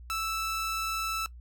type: tone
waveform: sawtooth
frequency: 1318.5 Hz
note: E6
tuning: in tune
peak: -26 dBFS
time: 0.1-1.26 s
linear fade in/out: 0 ms
effects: noise-tail reverb RT60 0.1 s tail -19 dB re dry + added 60 Hz sine -44 dBFS peak until 1.4 s